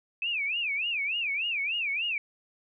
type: tone with vibrato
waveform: sine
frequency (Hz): 2515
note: D#7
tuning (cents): +18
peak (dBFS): -27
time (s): 0.22-2.18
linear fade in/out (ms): 2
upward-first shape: sine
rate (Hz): 3.4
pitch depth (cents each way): 230
effects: none